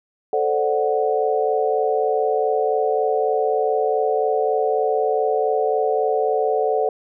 sine chord, D dominant seventh, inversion second, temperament equal, 440 / 523.3 / 587.3 / 740 Hz, A4 / C5 / D5 / F#5, 0 / 0 / 0 / 0 cents, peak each -20 / -25 / -25 / -22 dBFS, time 0.33-6.89 s, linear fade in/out 2 ms, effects none

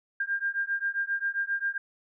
sine beating tone pair, 1598 / 1605.5 Hz, G6 / G6, +33 / +41 cents, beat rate 7.5 Hz, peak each -30 dBFS, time 0.2-1.78 s, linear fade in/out 5 ms, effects none

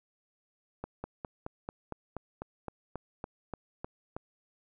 slowing click train, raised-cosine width 1 ms, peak -23 dBFS, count 14, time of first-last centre 0.84-4.165 s, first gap 200 ms, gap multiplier 1.04, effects none

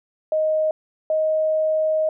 sine tone pair in turn, 624 / 626.4 Hz, D#5 / D#5, +5 / +11 cents, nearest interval unison, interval 6 cents, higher second, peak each -17 dBFS, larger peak neither, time 0.32-0.71 / 1.1-2.09 s, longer second, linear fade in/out 2 ms, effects none

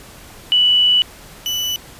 sine / 35% pulse tone pair in turn, 2960 / 2976 Hz, F#7 / F#7, 0 / +9 cents, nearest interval unison, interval 9 cents, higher second, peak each -10 / -17 dBFS, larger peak first, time 0.52-1.02 / 1.46-1.76 s, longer first, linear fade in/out 0 ms, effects pink hiss -40 dBFS RMS until 1.99 s + resampled to 32000 Hz

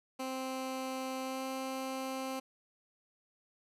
15% pulse tone with pitch glide, 261.6 to 263.6 Hz, C4 to C4, 0 to +13 cents, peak -30 dBFS, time 0.19-2.4 s, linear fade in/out 10 ms, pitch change +13 cents, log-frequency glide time 1.22-1.44 s, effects resampled to 32000 Hz

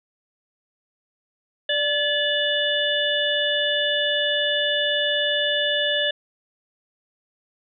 harmonic tone with a mistuned harmonic, 587.3 Hz, D5, in tune, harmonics 1 / 3 / 5 / 6, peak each -25 / -25 / -25 / -25 dBFS, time 1.69-6.11 s, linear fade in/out 5 ms, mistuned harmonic 3, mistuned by -39 cents, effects none

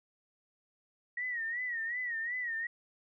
sine tone with vibrato, 1900 Hz, A#6, 33 cents sharp, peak -33 dBFS, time 1.17-2.67 s, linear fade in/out 5 ms, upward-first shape sine, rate 2.7 Hz, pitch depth 100 cents each way, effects none

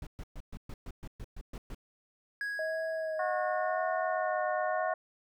brown noise bursts, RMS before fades -41 dBFS, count 11, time 0.02-1.748 s, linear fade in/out 2 ms, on 48 ms, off 120 ms
triangle tone with exponential decay, 1658 Hz, G#6, 3 cents flat, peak -30 dBFS, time 2.41-4.62 s, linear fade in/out 1 ms, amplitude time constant 480 ms
sine tone with vibrato, 631 Hz, D#5, 24 cents sharp, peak -32 dBFS, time 2.59-4.94 s, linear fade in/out 2 ms, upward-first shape sine, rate 0.92 Hz, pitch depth 38 cents each way
harmonic tone, 363.7 Hz, F#4, 30 cents flat, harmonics 2 / 3 / 4 / 5, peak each -33 / -37 / -39 / -41 dBFS, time 3.19-4.94 s, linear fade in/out 5 ms
effects none

